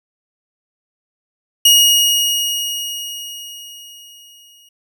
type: tone with exponential decay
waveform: sawtooth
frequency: 2878 Hz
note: F#7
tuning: 49 cents flat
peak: -3 dBFS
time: 1.65-4.69 s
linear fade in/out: 5 ms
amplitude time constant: 660 ms
effects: none